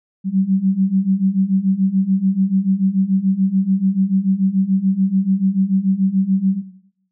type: beating tone pair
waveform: sine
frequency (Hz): 187.8 / 194.7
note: F#3 / G3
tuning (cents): +26 / -12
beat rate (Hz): 6.9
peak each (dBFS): -17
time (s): 0.24-6.62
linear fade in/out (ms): 50
effects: noise-tail reverb RT60 0.8 s tail -17 dB re dry